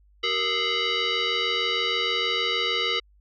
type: tone with frequency modulation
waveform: sine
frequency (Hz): 466.2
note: A#4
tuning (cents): 0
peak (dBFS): -22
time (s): 0.23-3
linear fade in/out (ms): 10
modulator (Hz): 846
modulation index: 4.5
effects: added 50 Hz sine -55 dBFS peak until 3.2 s